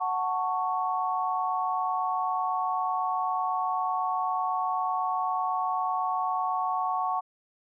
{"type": "chord", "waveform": "sine", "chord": "F# minor", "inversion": "none", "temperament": "just", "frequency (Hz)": [740, 888, 1110], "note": ["F#5", "A5", "C#6"], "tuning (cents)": [0, 16, 2], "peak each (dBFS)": [-29, -32, -29], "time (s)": [0, 7.21], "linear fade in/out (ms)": 20, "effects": []}